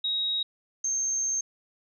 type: tone pair in turn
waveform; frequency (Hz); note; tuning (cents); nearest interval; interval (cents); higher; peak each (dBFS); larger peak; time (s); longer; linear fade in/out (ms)
sine; 3795 / 6362; A#7 / G8; +30 / +25; major sixth; 895; second; -25; neither; 0.04-0.43 / 0.84-1.41; second; 5
effects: none